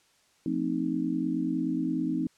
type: chord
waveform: sine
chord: F dominant seventh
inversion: none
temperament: equal with one note detuned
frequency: 174.61 / 224.4 / 261.6 / 311.1 Hz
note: F3 / A3 / C4 / Eb4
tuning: 0 / +34 / 0 / 0 cents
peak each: -34 / -35 / -30 / -30 dBFS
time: 0.46-2.27 s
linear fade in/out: 2 ms
effects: white hiss -65 dBFS RMS until 2.37 s + low-pass 8000 Hz 12 dB/octave